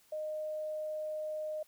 sine tone, 616 Hz, D#5, 17 cents flat, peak -35 dBFS, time 0.12-1.63 s, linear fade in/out 5 ms, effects white hiss -66 dBFS RMS until 1.67 s

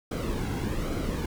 brown noise with flanger, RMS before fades -30 dBFS, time 0.11-1.26 s, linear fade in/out 5 ms, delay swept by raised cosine 1.1 to 1.69 ms, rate 1.2 Hz, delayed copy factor -0.6, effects none

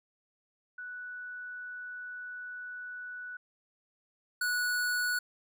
sine / square tone pair in turn, 1480 / 1470.6 Hz, F#6 / F#6, 0 / -11 cents, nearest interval unison, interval 11 cents, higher first, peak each -39 / -29 dBFS, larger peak second, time 0.78-3.37 / 4.41-5.19 s, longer first, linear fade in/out 5 ms, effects none

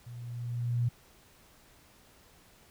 sine tone with level ramp, 120 Hz, B2, 49 cents flat, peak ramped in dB -42 to -24 dBFS, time 0.06-0.89 s, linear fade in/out 10 ms, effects pink hiss -60 dBFS RMS until 2.7 s

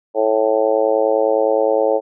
harmonic tone, 109.7 Hz, A2, 5 cents flat, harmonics 3 / 4 / 5 / 6 / 7 / 8, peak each -25 / -18 / -16 / -23 / -24 / -28 dBFS, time 0.14-2.01 s, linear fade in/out 50 ms, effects none

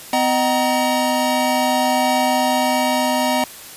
square tone cluster, 252.5 / 617 / 757 / 942 Hz, B3 / D#5 / F#5 / A#5, +39 / -15 / +39 / +18 cents, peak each -22 dBFS, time 0.13-3.44 s, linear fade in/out 2 ms, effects white hiss -37 dBFS RMS until 3.76 s + resampled to 32000 Hz

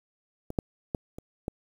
clicks, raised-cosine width 2 ms, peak -22 / -12 / -15 / -26 / -17 dBFS, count 5, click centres 0.504 / 0.588 / 0.948 / 1.185 / 1.481 s, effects 8-bit

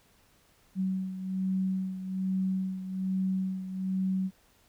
sine beating tone pair, 188.4 / 189.6 Hz, F#3 / F#3, +32 / +43 cents, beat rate 1.2 Hz, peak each -29 / -35 dBFS, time 0.75-4.31 s, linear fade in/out 50 ms, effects pink hiss -64 dBFS RMS until 4.68 s

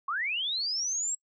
sine linear sweep, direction up, 1053 to 7700 Hz, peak -28 dBFS, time 0.08-1.15 s, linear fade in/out 5 ms, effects noise-tail reverb RT60 0.1 s tail -26 dB re dry

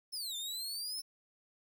sawtooth exponential two-way sweep, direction down then up, 5350 to 3537 to 5350 Hz, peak -35 dBFS, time 0.12-1.02 s, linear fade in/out 20 ms, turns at 0.36 s, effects 12-bit

